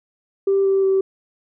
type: tone with pitch steps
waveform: sine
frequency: 392 / 388.4 / 384.8 Hz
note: G4 / G4 / G4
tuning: 0 / -16 / -32 cents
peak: -13 dBFS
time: 0.47-1.01 s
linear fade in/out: 5 ms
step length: 180 ms
effects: tanh soft clip ceiling -10 dBFS